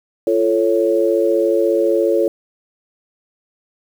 sine chord, F augmented, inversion none, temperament equal with one note detuned, 343.4 / 440 / 554.4 Hz, F4 / A4 / C#5, -29 / 0 / 0 cents, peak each -17 dBFS, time 0.27-2.28 s, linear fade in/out 2 ms, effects 7-bit

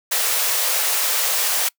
white high-pass noise, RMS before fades -20 dBFS, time 0.11-1.69 s, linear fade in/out 10 ms, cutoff 450 Hz, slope 48 dB/octave, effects noise-tail reverb RT60 0.1 s tail -24 dB re dry

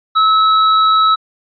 square tone, 1297 Hz, E6, 28 cents flat, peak -9 dBFS, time 0.15-1.16 s, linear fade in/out 20 ms, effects resampled to 11025 Hz

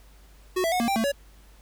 square tone with pitch steps, 368.6 / 662 / 729 / 234 / 786 / 223.8 / 564 Hz, F#4 / E5 / F#5 / A#3 / G5 / A3 / C#5, -7 / +7 / -26 / +7 / +4 / +30 / +30 cents, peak -23 dBFS, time 0.56-1.12 s, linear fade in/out 10 ms, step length 80 ms, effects added 50 Hz sine -50 dBFS peak until 1.61 s + pink hiss -58 dBFS RMS until 1.61 s

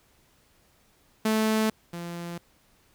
sawtooth tone pair in turn, 218.4 / 171.75 Hz, A3 / F3, -13 / -29 cents, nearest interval major third, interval 416 cents, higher first, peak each -18 / -30 dBFS, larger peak first, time 1.25-1.7 / 1.93-2.38 s, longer neither, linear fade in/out 5 ms, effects pink hiss -63 dBFS RMS until 2.94 s

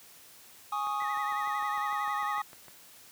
triangle chord, Ab suspended fourth, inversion none, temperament just, 830.6 / 1107.5 / 1245.9 Hz, Ab5 / Db6 / Eb6, 0 / -2 / +2 cents, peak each -32 / -34 / -31 dBFS, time 0.72-2.42 s, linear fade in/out 5 ms
click train, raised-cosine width 0.5 ms, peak -34 dBFS, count 13, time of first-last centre 0.87-2.683 s, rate 6.62 Hz
sine tone with vibrato, 1906 Hz, A#6, 38 cents sharp, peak -39 dBFS, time 1-2.42 s, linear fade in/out 5 ms, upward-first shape sine, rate 11 Hz, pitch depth 87 cents each way
effects white hiss -54 dBFS RMS until 3.11 s + high-pass 60 Hz 12 dB/octave

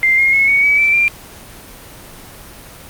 sine tone with pitch steps, 2093 / 2138 / 2184 / 2232 / 2280 / 2329 / 2379 Hz, C7 / C7 / C#7 / C#7 / C#7 / D7 / D7, 0 / +37 / -26 / +11 / +48 / -15 / +22 cents, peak -9 dBFS, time 0.03-1.08 s, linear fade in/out 0 ms, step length 150 ms, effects pink hiss -36 dBFS RMS until 2.89 s + Opus 24 kbps

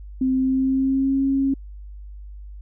sine tone with pitch glide, 260.4 to 271.8 Hz, C4 to C#4, -8 to -34 cents, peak -17 dBFS, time 0.21-1.54 s, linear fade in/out 5 ms, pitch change +74 cents, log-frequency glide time 0.33-1.24 s, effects added 50 Hz sine -35 dBFS peak until 2.61 s

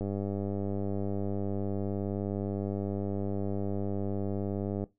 click train, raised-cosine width 2 ms, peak -21 dBFS, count 482, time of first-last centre 0.01-4.839 s, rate 99.6 Hz, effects noise-tail reverb RT60 0.2 s tail -18 dB re dry

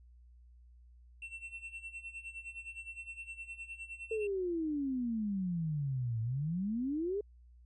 triangle tone with tremolo, 2701 Hz, E7, 42 cents sharp, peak -39 dBFS, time 1.22-4.27 s, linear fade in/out 2 ms, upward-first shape sine, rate 9.7 Hz, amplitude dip 80%
sine exponential two-way sweep, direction down then up, 452.2 to 110 to 425.1 Hz, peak -32 dBFS, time 4.11-7.21 s, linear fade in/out 5 ms, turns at 6.21 s
effects added 60 Hz sine -56 dBFS peak until 7.65 s + resampled to 24000 Hz

